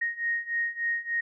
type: beating tone pair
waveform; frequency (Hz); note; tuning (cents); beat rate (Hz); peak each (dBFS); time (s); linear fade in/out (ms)
sine; 1864.7 / 1868.1; A#6 / A#6; 0 / +3; 3.4; -31 / -29; 0.01-1.21; 10
effects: none